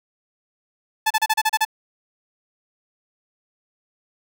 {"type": "tone bursts", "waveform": "sawtooth", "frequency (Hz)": 870, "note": "A5", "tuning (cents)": -20, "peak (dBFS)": -12, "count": 8, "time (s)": [1.06, 1.651], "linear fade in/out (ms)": 10, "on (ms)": 45, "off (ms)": 33, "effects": []}